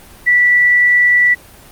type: tone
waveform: sine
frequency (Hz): 1960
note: B6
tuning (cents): -14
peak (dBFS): -7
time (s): 0.26-1.35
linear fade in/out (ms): 20
effects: pink hiss -40 dBFS RMS until 1.71 s + Opus 32 kbps